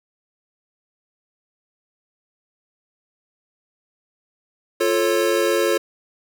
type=chord; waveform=square; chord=F augmented; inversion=none; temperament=equal with one note detuned; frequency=349.2 / 440 / 547 Hz; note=F4 / A4 / C#5; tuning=0 / 0 / -23 cents; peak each=-22 dBFS; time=4.8-5.78 s; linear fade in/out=10 ms; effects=none